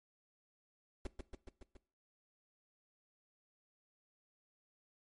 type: noise with echo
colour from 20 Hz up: brown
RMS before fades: -41 dBFS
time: 1.05-1.07 s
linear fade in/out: 2 ms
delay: 140 ms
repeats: 5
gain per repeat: -3 dB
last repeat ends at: 1.77 s
effects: noise-tail reverb RT60 0.4 s tail -19 dB re dry + MP3 48 kbps